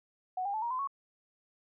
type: tone with pitch steps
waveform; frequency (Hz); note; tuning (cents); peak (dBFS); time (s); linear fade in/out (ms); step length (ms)
sine; 740 / 802.3 / 869.9 / 943.2 / 1022.6 / 1108.7; F#5 / G5 / A5 / A#5 / C6 / C#6; 0 / +40 / -20 / +20 / -40 / 0; -31; 0.37-0.874; 5; 84
effects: none